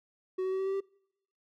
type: tone with pitch steps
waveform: triangle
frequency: 373.3 / 376.8 / 380.3 / 383.8 / 387.4 / 391 Hz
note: F#4 / F#4 / F#4 / G4 / G4 / G4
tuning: +15 / +32 / +48 / -37 / -20 / -4 cents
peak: -27 dBFS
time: 0.38-0.806 s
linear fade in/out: 10 ms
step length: 71 ms
effects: noise-tail reverb RT60 0.8 s tail -25 dB re dry